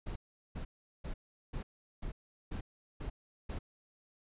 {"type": "noise bursts", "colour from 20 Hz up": "brown", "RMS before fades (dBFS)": -39, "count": 8, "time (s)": [0.06, 3.59], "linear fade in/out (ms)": 10, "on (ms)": 100, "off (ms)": 390, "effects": ["resampled to 8000 Hz"]}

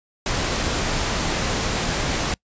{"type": "noise", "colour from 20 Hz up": "pink", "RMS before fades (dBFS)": -23, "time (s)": [0.26, 2.34], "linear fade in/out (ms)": 2, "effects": ["noise-tail reverb RT60 0.1 s tail -26 dB re dry", "resampled to 16000 Hz"]}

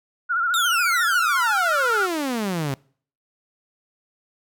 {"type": "tone with vibrato", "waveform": "sine", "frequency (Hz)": 1400, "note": "F6", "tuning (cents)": 4, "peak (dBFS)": -19, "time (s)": [0.29, 2.07], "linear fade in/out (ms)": 20, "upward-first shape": "triangle", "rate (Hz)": 14, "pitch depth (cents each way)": 100}
{"type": "exponential sweep", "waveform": "sawtooth", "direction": "down", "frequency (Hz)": [3791, 130.81], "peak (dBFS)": -19, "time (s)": [0.54, 2.74], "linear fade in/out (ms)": 0}
{"effects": ["noise-tail reverb RT60 0.5 s tail -25 dB re dry"]}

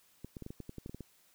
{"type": "clicks", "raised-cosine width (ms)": 3, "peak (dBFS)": -30, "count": 12, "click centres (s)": [0.246, 0.368, 0.423, 0.464, 0.505, 0.603, 0.694, 0.783, 0.861, 0.895, 0.946, 1.007], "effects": ["white hiss -67 dBFS RMS until 1.34 s"]}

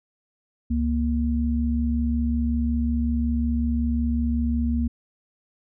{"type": "tone pair together", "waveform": "sine", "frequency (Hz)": [69.98, 235.4], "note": ["C#2", "A#3"], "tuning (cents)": [17, 17], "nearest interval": "octave + major sixth", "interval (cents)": 2100, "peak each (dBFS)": -23, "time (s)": [0.7, 4.88], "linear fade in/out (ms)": 10, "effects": []}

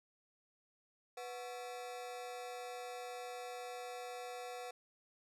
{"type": "ring-modulated tone", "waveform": "40% pulse", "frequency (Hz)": 614, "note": "D#5", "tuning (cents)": -23, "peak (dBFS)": -40, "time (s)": [1.17, 4.71], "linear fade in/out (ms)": 5, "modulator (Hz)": 120, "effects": ["low-pass 12000 Hz 12 dB/octave"]}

